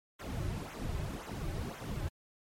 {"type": "noise with flanger", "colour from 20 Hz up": "brown", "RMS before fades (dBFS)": -38, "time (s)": [0.19, 2.09], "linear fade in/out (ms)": 10, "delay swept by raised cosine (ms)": [0.2, 4.3], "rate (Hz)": 1.9, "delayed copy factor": -0.95, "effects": ["MP3 64 kbps"]}